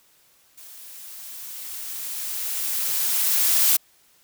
blue noise with level ramp, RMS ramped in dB -44 to -17 dBFS, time 0.57-3.77 s, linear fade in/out 10 ms, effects white hiss -59 dBFS RMS until 4.23 s

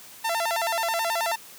sawtooth tone with vibrato, 780 Hz, G5, 9 cents flat, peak -20 dBFS, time 0.24-1.36 s, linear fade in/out 10 ms, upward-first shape square, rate 9.3 Hz, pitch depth 250 cents each way, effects white hiss -46 dBFS RMS until 1.58 s + high-pass 80 Hz 12 dB/octave

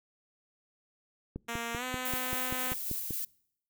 click train, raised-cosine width 3 ms, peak -24 dBFS, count 10, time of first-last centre 1.36-3.108 s, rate 5.15 Hz
5% pulse tone with pitch glide, 233.1 to 254.2 Hz, A#3 to C4, 0 to -50 cents, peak -23 dBFS, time 1.48-2.74 s, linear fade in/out 10 ms, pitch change +150 cents, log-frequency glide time 1.75-1.84 s
violet noise with tremolo, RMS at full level -35 dBFS, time 2.05-3.25 s, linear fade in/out 5 ms, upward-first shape square, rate 3.7 Hz, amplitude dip 25%
effects noise-tail reverb RT60 0.7 s tail -25 dB re dry

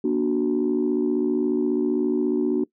sine chord, Bb augmented, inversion none, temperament equal with one note detuned, 238.9 / 293.7 / 370 Hz, Bb3 / D4 / F#4, +43 / 0 / 0 cents, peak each -24 / -22 / -22 dBFS, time 0.04-2.64 s, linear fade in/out 5 ms, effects noise-tail reverb RT60 0.1 s tail -21 dB re dry + tanh soft clip ceiling -13 dBFS

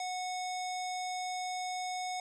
square tone with low-pass filter, 734 Hz, F#5, 14 cents flat, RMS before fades -37 dBFS, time 0-2.2 s, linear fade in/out 2 ms, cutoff 6800 Hz, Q 2.3, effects none

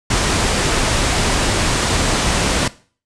pink low-pass noise, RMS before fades -17 dBFS, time 0.1-2.68 s, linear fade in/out 5 ms, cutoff 9500 Hz, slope 48 dB/octave, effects noise-tail reverb RT60 0.4 s tail -18 dB re dry

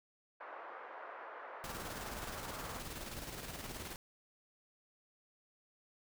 white band-pass noise, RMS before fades -49 dBFS, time 0.4-2.8 s, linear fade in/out 10 ms, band 450 to 1500 Hz, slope 24 dB/octave
pink noise with tremolo, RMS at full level -44 dBFS, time 1.64-3.96 s, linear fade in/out 0 ms, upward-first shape square, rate 19 Hz, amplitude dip 40%
effects none

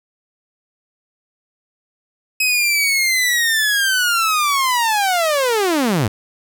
sawtooth linear sweep, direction down, 2553 to 92.5 Hz, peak -11 dBFS, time 2.4-6.08 s, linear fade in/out 5 ms, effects none

